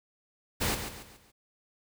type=noise with echo; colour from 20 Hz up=pink; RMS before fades=-29 dBFS; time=0.6-0.76 s; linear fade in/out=20 ms; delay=140 ms; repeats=4; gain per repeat=-8 dB; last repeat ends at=1.32 s; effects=none